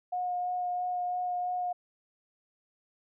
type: tone with vibrato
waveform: sine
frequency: 720 Hz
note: F#5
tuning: 47 cents flat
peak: -29 dBFS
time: 0.12-1.73 s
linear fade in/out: 10 ms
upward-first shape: sine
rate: 3 Hz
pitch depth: 11 cents each way
effects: none